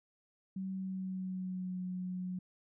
sine tone with pitch glide, 190.3 to 182.76 Hz, F#3 to F#3, +49 to -21 cents, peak -36 dBFS, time 0.56-2.39 s, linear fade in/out 5 ms, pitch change -70 cents, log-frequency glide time 0.71-1.8 s, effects none

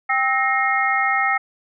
sine tone cluster, 786 / 1298 / 1859 / 2144 Hz, G5 / E6 / A#6 / C7, +4 / -27 / -5 / +42 cents, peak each -22 dBFS, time 0.09-1.38 s, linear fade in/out 10 ms, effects none

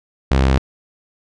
sawtooth tone, 66.3 Hz, C2, 23 cents sharp, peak -8 dBFS, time 0.31-0.58 s, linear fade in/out 0 ms, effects low-pass 5000 Hz 12 dB/octave

